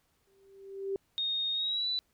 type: tone with exponential growth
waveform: sine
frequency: 391 Hz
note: G4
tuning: 4 cents flat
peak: -28 dBFS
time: 0.27-0.96 s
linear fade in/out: 1 ms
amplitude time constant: 150 ms
type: tone with pitch glide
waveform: sine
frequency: 3706 to 3972 Hz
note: A#7 to B7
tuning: -11 to +9 cents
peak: -29 dBFS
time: 1.18-1.99 s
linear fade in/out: 0 ms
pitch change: +120 cents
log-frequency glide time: 1.53-1.88 s
effects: pink hiss -73 dBFS RMS until 2.13 s